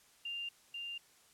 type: tone pair in turn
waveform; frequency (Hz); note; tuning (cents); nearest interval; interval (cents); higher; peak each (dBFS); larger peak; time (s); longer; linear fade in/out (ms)
sine; 2794 / 2794; F7 / F7; 0 / 0; unison; 0; neither; -38 / -40; first; 0.25-0.49 / 0.74-0.98; neither; 5
effects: white hiss -65 dBFS RMS until 1.33 s + low-pass 11000 Hz 12 dB/octave